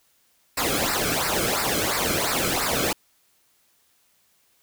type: noise with flanger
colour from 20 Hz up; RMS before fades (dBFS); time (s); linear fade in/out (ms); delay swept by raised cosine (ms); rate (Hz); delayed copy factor
pink; -24; 0.57-2.93; 5; 0.3 to 1.11; 2.9; -0.8
effects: white hiss -64 dBFS RMS until 4.62 s